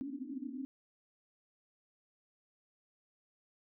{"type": "band-pass noise", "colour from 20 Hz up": "pink", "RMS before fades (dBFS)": -42, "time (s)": [0.01, 0.65], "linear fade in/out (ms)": 0, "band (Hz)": [250, 290], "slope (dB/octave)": 96, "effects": []}